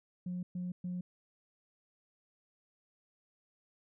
sine tone bursts, 179.4 Hz, F3, 47 cents sharp, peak -34 dBFS, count 3, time 0.26-1.01 s, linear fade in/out 5 ms, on 170 ms, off 120 ms, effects tanh soft clip ceiling -32 dBFS

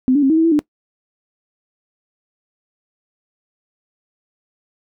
sine tone with pitch steps, 257.2 / 289.9 / 268.7 / 318.4 / 324.2 / 331.9 / 296.7 Hz, C4 / D4 / C4 / D#4 / E4 / E4 / D4, -30 / -22 / +46 / +40 / -29 / +12 / +18 cents, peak -10 dBFS, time 0.08-0.591 s, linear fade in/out 0 ms, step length 73 ms, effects noise-tail reverb RT60 0.1 s tail -21 dB re dry

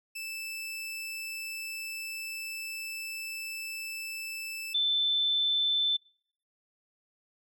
sawtooth / sine tone pair in turn, 2637 / 3530 Hz, E7 / A7, 0 / +5 cents, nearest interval perfect fourth, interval 505 cents, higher second, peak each -33 / -24 dBFS, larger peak second, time 0.15-4.74 / 4.74-5.97 s, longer first, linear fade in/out 10 ms, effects noise-tail reverb RT60 0.6 s tail -25 dB re dry

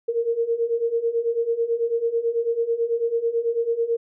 sine beating tone pair, 458.7 / 467.8 Hz, A#4 / A#4, -28 / +6 cents, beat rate 9.1 Hz, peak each -25 / -22 dBFS, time 0.08-3.97 s, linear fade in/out 10 ms, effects none

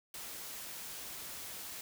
white noise, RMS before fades -45 dBFS, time 0.14-1.81 s, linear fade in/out 2 ms, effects none

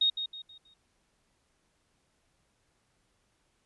sine tone with echo, 3729 Hz, A#7, in tune, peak -22 dBFS, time 0.01-0.1 s, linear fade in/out 5 ms, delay 160 ms, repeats 4, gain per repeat -9 dB, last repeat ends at 0.74 s, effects pink hiss -73 dBFS RMS until 3.65 s + resampled to 24000 Hz

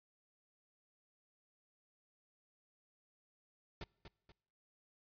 pink noise with echo, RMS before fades -45 dBFS, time 3.81-3.84 s, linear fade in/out 2 ms, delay 240 ms, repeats 2, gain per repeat -8 dB, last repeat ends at 4.32 s, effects noise-tail reverb RT60 1.0 s tail -26 dB re dry + resampled to 11025 Hz

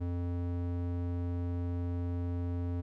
square tone with band-pass filter, 87.31 Hz, F2, in tune, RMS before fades -34 dBFS, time 0-2.82 s, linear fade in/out 20 ms, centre 180 Hz, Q 0.74, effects none

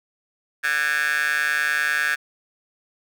15% pulse tone with high-pass filter, 150 Hz, D3, 37 cents sharp, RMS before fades -22 dBFS, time 0.63-2.16 s, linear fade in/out 20 ms, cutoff 1700 Hz, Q 7.9, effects none

